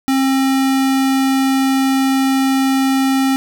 square tone, 267.4 Hz, C4, 38 cents sharp, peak -13 dBFS, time 0.08-3.36 s, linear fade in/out 0 ms, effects none

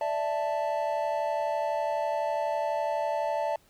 triangle chord, D suspended second, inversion none, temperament equal, 587.3 / 659.3 / 880 Hz, D5 / E5 / A5, 0 / 0 / 0 cents, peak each -29 dBFS, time 0.01-3.56 s, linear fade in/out 2 ms, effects pink hiss -63 dBFS RMS until 3.69 s

